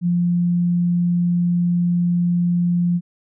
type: tone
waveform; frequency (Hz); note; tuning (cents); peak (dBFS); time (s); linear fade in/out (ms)
sine; 174.61; F3; 0; -15; 0.01-3.01; 50
effects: none